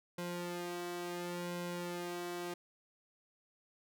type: tone with flanger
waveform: sawtooth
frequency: 175.4 Hz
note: F3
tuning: 8 cents sharp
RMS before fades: -41 dBFS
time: 0.18-2.54 s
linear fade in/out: 5 ms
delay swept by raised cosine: 2 to 2.66 ms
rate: 0.71 Hz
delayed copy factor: +0.85
effects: none